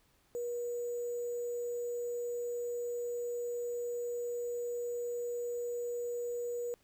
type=tone with sample-and-hold; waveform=sine; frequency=480 Hz; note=B4; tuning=49 cents flat; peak=-34 dBFS; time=0.35-6.74 s; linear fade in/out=0 ms; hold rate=7350 Hz; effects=pink hiss -70 dBFS RMS until 6.83 s